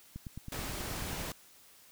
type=click train; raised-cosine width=5 ms; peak=-29 dBFS; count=10; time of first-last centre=0.16-1.131 s; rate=9.27 Hz
type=noise; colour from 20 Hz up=pink; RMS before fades=-39 dBFS; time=0.52-1.32 s; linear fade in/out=2 ms
effects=white hiss -59 dBFS RMS until 1.91 s